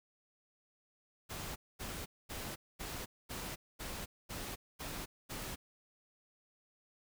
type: noise bursts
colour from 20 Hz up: pink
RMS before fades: -43 dBFS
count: 9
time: 1.29-5.56 s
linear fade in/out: 20 ms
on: 270 ms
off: 230 ms
effects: none